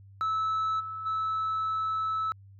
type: tone with level steps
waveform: sine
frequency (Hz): 1305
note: E6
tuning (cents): -18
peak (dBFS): -23 / -34 / -25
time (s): 0.21-2.32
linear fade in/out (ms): 0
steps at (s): 0.79 / 1.05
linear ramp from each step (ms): 20
effects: tanh soft clip ceiling -25 dBFS + added 98 Hz sine -49 dBFS peak until 2.59 s